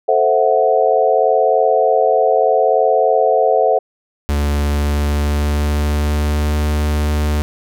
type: chord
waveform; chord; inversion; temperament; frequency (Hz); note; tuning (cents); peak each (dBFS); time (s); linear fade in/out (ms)
sine; F# half-diminished seventh; first; equal; 440 / 523.3 / 659.3 / 740; A4 / C5 / E5 / F#5; 0 / 0 / 0 / 0; -16; 0.08-3.79; 10
type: tone with pitch glide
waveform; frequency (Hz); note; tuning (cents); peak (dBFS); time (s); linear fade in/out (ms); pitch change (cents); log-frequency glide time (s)
45% pulse; 72.7 to 74.7; D2 to D2; -17 to +30; -14; 4.29-7.42; 0; +47; 4.58-6.62
effects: none